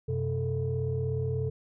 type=tone cluster; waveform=sine; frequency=93.9 / 130.5 / 439.4 Hz; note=F#2 / C3 / A4; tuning=+26 / -4 / -2 cents; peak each=-32 / -29 / -32 dBFS; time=0.08-1.5 s; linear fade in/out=10 ms; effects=tanh soft clip ceiling -20 dBFS